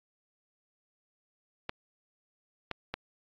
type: clicks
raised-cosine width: 0.3 ms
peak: -17 dBFS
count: 3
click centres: 1.694 / 2.713 / 2.94 s
effects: low-pass 5000 Hz 12 dB/octave + AAC 48 kbps